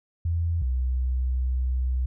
sine tone pair in turn, 84 / 63.42 Hz, E2 / B1, +33 / +47 cents, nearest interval perfect fourth, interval 486 cents, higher first, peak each -22 dBFS, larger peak neither, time 0.25-0.62 / 0.62-2.06 s, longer second, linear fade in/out 5 ms, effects none

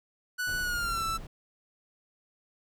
45% pulse tone with pitch glide, 1480 to 1326.2 Hz, F#6 to E6, 0 to +10 cents, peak -29 dBFS, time 0.38-1.18 s, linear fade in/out 20 ms, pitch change -190 cents, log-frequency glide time 0.61-1.04 s
brown noise, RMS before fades -40 dBFS, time 0.47-1.27 s, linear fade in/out 5 ms
effects none

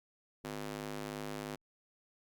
square tone with high-pass filter, 51.5 Hz, G#1, 14 cents flat, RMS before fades -42 dBFS, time 0.44-1.56 s, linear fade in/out 10 ms, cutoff 240 Hz, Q 0.92, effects Opus 48 kbps

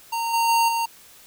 square tone with level steps, 922 Hz, A#5, 19 cents flat, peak -24 / -19 / -17 / -22 dBFS, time 0.12-0.86 s, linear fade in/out 10 ms, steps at 0.33 / 0.48 / 0.68 s, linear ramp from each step 10 ms, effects white hiss -49 dBFS RMS until 1.26 s

